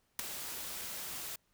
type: noise with ADSR envelope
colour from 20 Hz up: white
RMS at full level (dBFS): -30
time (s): 0.19-1.36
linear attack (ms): 3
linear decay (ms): 7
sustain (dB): -12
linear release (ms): 5
effects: pink hiss -75 dBFS RMS until 1.53 s